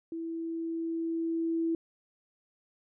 sine tone with level ramp, 329.6 Hz, E4, in tune, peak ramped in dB -34 to -26 dBFS, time 0.12-1.75 s, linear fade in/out 2 ms, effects none

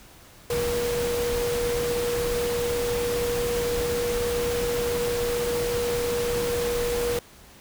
sine tone in noise, 479.2 Hz, A#4, 48 cents sharp, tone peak -24 dBFS, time 0.5-7.19 s, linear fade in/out 2 ms, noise pink, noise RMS -31 dBFS, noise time 0.5-7.19 s, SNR +4 dB, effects pink hiss -50 dBFS RMS until 7.6 s

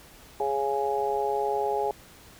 harmonic tone, 138.59 Hz, C#3, in tune, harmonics 3 / 4 / 5 / 6, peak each -28 / -33 / -33 / -28 dBFS, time 0.4-1.91 s, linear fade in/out 2 ms, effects pink hiss -51 dBFS RMS until 2.39 s

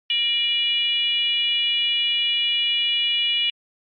sine tone with frequency modulation, 2903 Hz, F#7, 34 cents flat, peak -18 dBFS, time 0.1-3.5 s, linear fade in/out 2 ms, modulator 521 Hz, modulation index 0.8, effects MP3 32 kbps

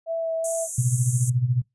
sine tone with vibrato, 656 Hz, E5, 9 cents flat, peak -23 dBFS, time 0.06-0.68 s, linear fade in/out 50 ms, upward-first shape sine, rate 2.6 Hz, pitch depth 12 cents each way
pink high-pass noise, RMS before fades -29 dBFS, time 0.44-1.3 s, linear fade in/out 5 ms, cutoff 6400 Hz, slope 96 dB/octave
sine tone with tremolo, 124 Hz, B2, 7 cents sharp, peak -16 dBFS, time 0.78-1.62 s, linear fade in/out 5 ms, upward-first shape sine, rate 14 Hz, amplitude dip 75%
effects noise-tail reverb RT60 0.2 s tail -25 dB re dry + resampled to 24000 Hz

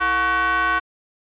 square ring-modulated tone, 196 Hz, G3, in tune, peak -15 dBFS, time 0-0.8 s, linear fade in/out 20 ms, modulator 1310 Hz, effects resampled to 8000 Hz

